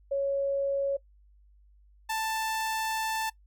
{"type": "tone pair in turn", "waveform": ["sine", "sawtooth"], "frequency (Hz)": [554.4, 883.6], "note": ["C#5", "A5"], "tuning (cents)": [0, 7], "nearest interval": "minor sixth", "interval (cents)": 807, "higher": "second", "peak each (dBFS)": -25, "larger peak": "neither", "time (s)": [[0.11, 0.97], [2.09, 3.3]], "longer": "second", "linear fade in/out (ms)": 10, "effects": ["noise-tail reverb RT60 0.1 s tail -20 dB re dry", "added 50 Hz sine -56 dBFS peak until 3.46 s"]}